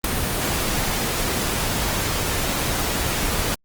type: noise with ADSR envelope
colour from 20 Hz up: pink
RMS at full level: -17 dBFS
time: 0.04-3.55 s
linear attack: 4 ms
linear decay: 8 ms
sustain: -6 dB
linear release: 9 ms
effects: Opus 24 kbps